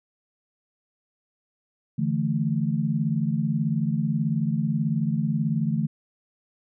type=chord; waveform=sine; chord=D suspended second; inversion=none; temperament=just; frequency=146.83 / 165.19 / 220.2 Hz; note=D3 / E3 / A3; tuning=0 / +4 / +2 cents; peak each=-26 dBFS; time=1.98-5.87 s; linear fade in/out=10 ms; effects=none